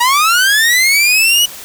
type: linear sweep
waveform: sawtooth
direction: up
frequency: 932.3 to 2960 Hz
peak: -5 dBFS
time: 0-1.46 s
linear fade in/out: 10 ms
effects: white hiss -31 dBFS RMS until 1.64 s